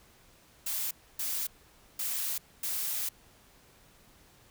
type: noise bursts at uneven times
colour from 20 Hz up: blue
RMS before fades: -33 dBFS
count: 4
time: 0.66-0.91 / 1.19-1.47 / 1.99-2.38 / 2.63-3.09 s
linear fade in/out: 5 ms
effects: pink hiss -60 dBFS RMS until 4.5 s